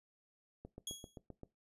click train, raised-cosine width 2 ms, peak -35 dBFS, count 7, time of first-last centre 0.65-1.433 s, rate 7.66 Hz
20% pulse tone with exponential decay, 3322 Hz, G#7, in tune, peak -33 dBFS, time 0.87-1.17 s, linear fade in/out 2 ms, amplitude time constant 65 ms
effects noise-tail reverb RT60 0.2 s tail -19 dB re dry + resampled to 32000 Hz

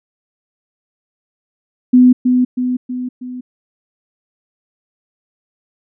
sine tone with echo, 250.7 Hz, B3, 26 cents sharp, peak -4 dBFS, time 1.93-2.13 s, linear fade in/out 10 ms, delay 320 ms, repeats 4, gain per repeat -5 dB, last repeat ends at 3.41 s, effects none

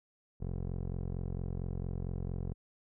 15% pulse tone with low-pass filter, 44.39 Hz, F1, 29 cents sharp, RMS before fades -37 dBFS, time 0.4-2.54 s, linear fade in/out 20 ms, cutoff 450 Hz, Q 0.73, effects none

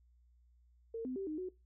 sine tone with pitch steps, 455.4 / 255.9 / 388.5 / 308.4 / 368.6 Hz, A#4 / C4 / G4 / D#4 / F#4, -40 / -38 / -16 / -15 / -7 cents, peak -37 dBFS, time 0.94-1.49 s, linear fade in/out 5 ms, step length 110 ms, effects noise-tail reverb RT60 0.2 s tail -19 dB re dry + added 60 Hz sine -64 dBFS peak until 1.65 s

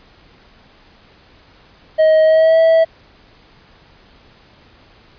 triangle tone with pitch glide, 630 to 651.5 Hz, D#5 to E5, +21 to -20 cents, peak -6 dBFS, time 1.98-2.85 s, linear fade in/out 20 ms, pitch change +59 cents, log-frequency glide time 2.23-2.59 s, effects pink hiss -48 dBFS RMS until 5.18 s + resampled to 11025 Hz

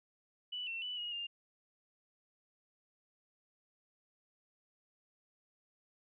sine tone with pitch steps, 2966 / 2703 / 2976 / 2885 / 2806 Hz, F#7 / E7 / F#7 / F#7 / F7, +4 / +43 / +9 / -44 / +8 cents, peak -38 dBFS, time 0.52-1.27 s, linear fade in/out 10 ms, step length 150 ms, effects none

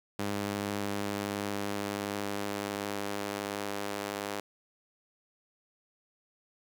sawtooth tone with high-pass filter sweep, 101.4 Hz, G#2, 41 cents flat, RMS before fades -35 dBFS, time 0.19-4.4 s, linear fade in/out 0 ms, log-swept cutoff 200 to 400 Hz, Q 0.85, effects 10-bit

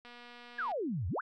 click train, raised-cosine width 0.3 ms, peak -36 dBFS, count 162, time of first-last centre 0.05-0.718 s, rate 241 Hz
sine exponential two-way sweep, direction down then up, 1760 to 77.78 to 1760 Hz, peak -32 dBFS, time 0.58-1.21 s, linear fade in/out 10 ms, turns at 1.08 s
effects none

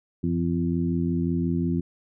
harmonic tone with a mistuned harmonic, 85.6 Hz, F2, 34 cents flat, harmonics 1 / 2 / 3 / 4, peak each -30 / -25 / -27 / -31 dBFS, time 0.23-1.81 s, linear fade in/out 10 ms, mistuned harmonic 1, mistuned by +76 cents, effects none

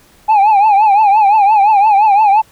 sine tone with vibrato, 830.6 Hz, G#5, in tune, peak -3 dBFS, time 0.28-2.42 s, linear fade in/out 20 ms, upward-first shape triangle, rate 5.8 Hz, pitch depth 130 cents each way, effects tanh soft clip ceiling -5 dBFS + pink hiss -47 dBFS RMS until 2.51 s

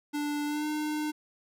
square tone with pitch glide, 293.7 to 303 Hz, D4 to D#4, 0 to -46 cents, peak -30 dBFS, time 0.13-1.12 s, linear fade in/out 20 ms, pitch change +54 cents, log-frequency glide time 0.46-0.67 s, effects none

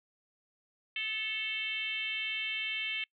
sine tone with frequency modulation, 2659 Hz, E7, 14 cents sharp, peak -32 dBFS, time 0.96-3.04 s, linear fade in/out 2 ms, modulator 460 Hz, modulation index 1.4, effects noise-tail reverb RT60 0.1 s tail -26 dB re dry

